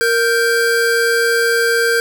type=tone pair together; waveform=square; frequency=465.3 / 1568 Hz; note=A#4 / G6; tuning=-3 / 0 cents; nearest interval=octave + major sixth; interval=2103 cents; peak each=-16 dBFS; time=0.01-2 s; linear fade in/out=0 ms; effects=none